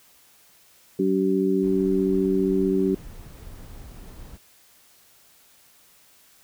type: harmonic tone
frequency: 95.3 Hz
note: G2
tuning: 48 cents flat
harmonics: 2 / 3 / 4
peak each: -24 / -24 / -22 dBFS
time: 0.99-2.95 s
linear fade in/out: 5 ms
type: noise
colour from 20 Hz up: brown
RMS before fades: -41 dBFS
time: 1.62-4.38 s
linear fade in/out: 20 ms
effects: white hiss -56 dBFS RMS until 6.43 s